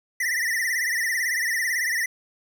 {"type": "tone with vibrato", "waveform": "square", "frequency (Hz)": 1908, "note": "A#6", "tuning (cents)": 40, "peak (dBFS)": -23, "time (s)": [0.2, 2.06], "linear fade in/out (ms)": 5, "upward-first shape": "triangle", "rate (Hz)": 18, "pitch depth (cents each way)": 140, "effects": []}